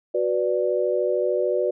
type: chord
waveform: sine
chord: B minor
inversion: second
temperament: equal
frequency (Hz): 370 / 493.9 / 587.3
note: F#4 / B4 / D5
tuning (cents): 0 / 0 / 0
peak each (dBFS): -24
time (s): 0.14-1.71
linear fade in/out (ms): 10
effects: none